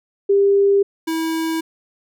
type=tone pair in turn; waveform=sine / square; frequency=398.5 / 324.1 Hz; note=G4 / E4; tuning=+28 / -29 cents; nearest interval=major third; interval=357 cents; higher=first; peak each=-11 / -20 dBFS; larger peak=first; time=0.29-0.83 / 1.07-1.61 s; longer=neither; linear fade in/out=10 ms; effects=none